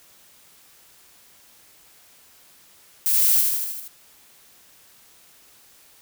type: noise with echo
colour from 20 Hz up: violet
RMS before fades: -20 dBFS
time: 3.06-3.41 s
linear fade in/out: 0 ms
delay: 78 ms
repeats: 6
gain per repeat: -3 dB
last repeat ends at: 3.878 s
effects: white hiss -53 dBFS RMS until 6.01 s